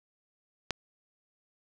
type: click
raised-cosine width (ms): 0.2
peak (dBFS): -12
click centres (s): 0.707
effects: none